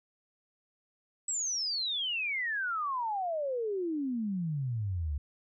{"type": "exponential sweep", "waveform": "sine", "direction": "down", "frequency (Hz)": [7940, 68.6], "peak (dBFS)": -30, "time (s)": [1.28, 5.18], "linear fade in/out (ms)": 5, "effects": []}